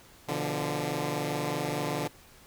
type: chord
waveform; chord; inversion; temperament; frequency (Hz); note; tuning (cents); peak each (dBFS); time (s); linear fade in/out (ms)
10% pulse; B diminished; none; equal with one note detuned; 123.47 / 146.83 / 171.71; B2 / D3 / F3; 0 / 0 / -29; -29 / -23 / -27; 0.28-2.08; 10
effects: pink hiss -55 dBFS RMS until 2.46 s